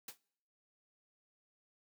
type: noise with exponential decay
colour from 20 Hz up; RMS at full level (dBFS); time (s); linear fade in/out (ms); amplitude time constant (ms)
white; -41; 0.08-0.18; 5; 21
effects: noise-tail reverb RT60 0.7 s tail -25 dB re dry + high-pass 150 Hz 12 dB/octave